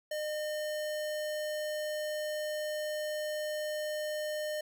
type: tone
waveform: square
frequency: 608 Hz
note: D#5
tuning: 40 cents flat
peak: -34 dBFS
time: 0.11-4.61 s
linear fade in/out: 5 ms
effects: none